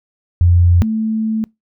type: tone pair in turn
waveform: sine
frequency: 87.31 / 220 Hz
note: F2 / A3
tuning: 0 / 0 cents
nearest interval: octave + major third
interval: 1600 cents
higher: second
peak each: -7 / -15 dBFS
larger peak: first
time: 0.41-0.82 / 0.82-1.44 s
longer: second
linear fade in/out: 0 ms
effects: noise-tail reverb RT60 0.2 s tail -26 dB re dry